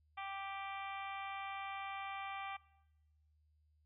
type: harmonic tone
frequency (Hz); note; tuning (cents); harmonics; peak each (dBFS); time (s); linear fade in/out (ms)
392; G4; 0; 2 / 3 / 4 / 5 / 6 / 7 / 8 / 9; -45 / -47 / -57 / -53 / -50 / -59 / -57 / -62; 0.17-2.57; 10
effects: noise-tail reverb RT60 1.0 s tail -21 dB re dry + added 76 Hz sine -70 dBFS peak until 3.85 s